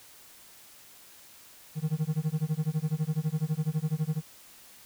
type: tone with tremolo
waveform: triangle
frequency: 155.56 Hz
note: D#3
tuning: in tune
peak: -21 dBFS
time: 1.75-4.22 s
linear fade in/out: 50 ms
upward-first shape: sine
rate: 12 Hz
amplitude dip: 100%
effects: white hiss -53 dBFS RMS until 4.85 s